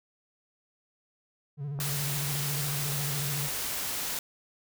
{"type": "tone with vibrato", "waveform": "triangle", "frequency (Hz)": 142.8, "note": "D3", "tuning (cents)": -48, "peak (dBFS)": -30, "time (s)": [1.57, 3.5], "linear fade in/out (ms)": 50, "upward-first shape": "square", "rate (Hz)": 14, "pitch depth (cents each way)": 56}
{"type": "click train", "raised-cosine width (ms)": 1, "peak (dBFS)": -28, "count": 4, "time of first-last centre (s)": [1.79, 3.485], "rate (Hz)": 1.77}
{"type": "noise", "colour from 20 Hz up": "white", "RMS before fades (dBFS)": -33, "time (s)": [1.8, 4.19], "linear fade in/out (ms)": 2}
{"effects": []}